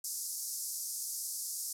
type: band-pass noise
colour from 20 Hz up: white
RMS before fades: -39 dBFS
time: 0.04-1.73 s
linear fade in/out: 5 ms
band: 5000 to 13000 Hz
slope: 48 dB/octave
effects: none